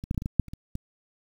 clicks, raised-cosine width 5 ms, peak -23 / -13 / -27 / -13 / -22 / -16 / -7 / -30 / -24 / -19 dBFS, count 10, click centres 0.039 / 0.111 / 0.146 / 0.178 / 0.221 / 0.259 / 0.397 / 0.483 / 0.535 / 0.754 s, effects 8-bit

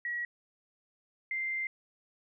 sine tone pair in turn, 1917 / 2090 Hz, A#6 / C7, +48 / -2 cents, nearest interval minor second, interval 150 cents, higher second, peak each -32 / -31 dBFS, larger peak second, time 0.05-0.25 / 1.31-1.67 s, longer second, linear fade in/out 2 ms, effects none

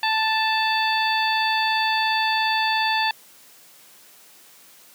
harmonic tone with a mistuned harmonic, 880 Hz, A5, in tune, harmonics 1 / 2 / 3 / 4 / 5, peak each -22 / -25 / -27 / -28 / -29 dBFS, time 0.03-3.11 s, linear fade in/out 2 ms, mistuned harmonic 5, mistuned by +40 cents, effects white hiss -50 dBFS RMS until 4.94 s + high-pass 150 Hz 12 dB/octave

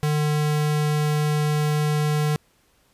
square tone, 150.3 Hz, D3, 40 cents sharp, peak -20 dBFS, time 0.03-2.36 s, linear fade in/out 0 ms, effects pink hiss -62 dBFS RMS until 2.93 s + resampled to 32000 Hz

